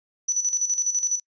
sine tone with tremolo, 5950 Hz, F#8, 9 cents sharp, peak -19 dBFS, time 0.28-1.2 s, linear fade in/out 10 ms, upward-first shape square, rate 12 Hz, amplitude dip 65%, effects noise-tail reverb RT60 0.1 s tail -26 dB re dry + resampled to 16000 Hz

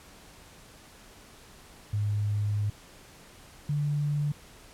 sine tone pair in turn, 103.7 / 146.65 Hz, G#2 / D3, -2 / -2 cents, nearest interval tritone, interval 600 cents, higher second, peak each -25 dBFS, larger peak neither, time 1.93-2.7 / 3.69-4.32 s, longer first, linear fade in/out 5 ms, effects pink hiss -52 dBFS RMS until 4.73 s + low-pass 12000 Hz 12 dB/octave

